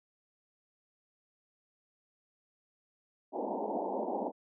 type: band-pass noise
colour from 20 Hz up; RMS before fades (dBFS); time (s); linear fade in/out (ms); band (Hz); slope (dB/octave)
white; -35; 3.32-4.32; 50; 200 to 920; 96
effects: none